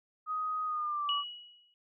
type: tone with pitch glide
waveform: sine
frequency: 1252 to 1154.7 Hz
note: D#6 to D6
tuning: +10 to -30 cents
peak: -31 dBFS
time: 0.26-1.24 s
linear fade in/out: 50 ms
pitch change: -140 cents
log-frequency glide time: 0.65-1.12 s
type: tone with exponential decay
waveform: sine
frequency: 2919 Hz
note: F#7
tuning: 24 cents flat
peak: -28 dBFS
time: 1.09-1.74 s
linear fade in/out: 1 ms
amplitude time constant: 140 ms
effects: none